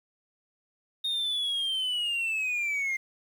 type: linear sweep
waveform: sine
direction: down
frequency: 3709 to 2093 Hz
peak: -24 dBFS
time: 1.04-2.97 s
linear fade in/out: 10 ms
effects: tanh soft clip ceiling -26 dBFS + 9-bit